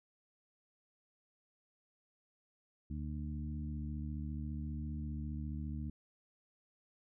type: harmonic tone with a mistuned harmonic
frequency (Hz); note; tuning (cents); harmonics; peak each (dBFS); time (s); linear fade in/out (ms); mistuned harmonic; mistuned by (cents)
74.8; D2; +32; 1 / 2 / 3 / 4; -40 / -44 / -45 / -50; 2.9-5.9; 5; 1; +17
effects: none